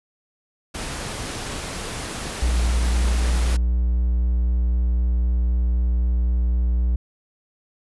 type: noise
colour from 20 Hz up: pink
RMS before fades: -30 dBFS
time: 0.74-3.57 s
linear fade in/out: 10 ms
type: tone with vibrato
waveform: triangle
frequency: 60 Hz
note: B1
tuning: 49 cents flat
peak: -15 dBFS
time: 2.42-6.96 s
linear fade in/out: 5 ms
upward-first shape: square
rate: 3.9 Hz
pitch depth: 8 cents each way
effects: resampled to 24000 Hz